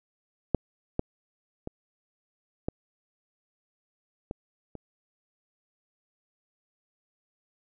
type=clicks; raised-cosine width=2 ms; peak=-8 / -12 / -21 / -15 / -20 / -26 dBFS; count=6; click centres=0.547 / 0.994 / 1.674 / 2.685 / 4.311 / 4.753 s; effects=none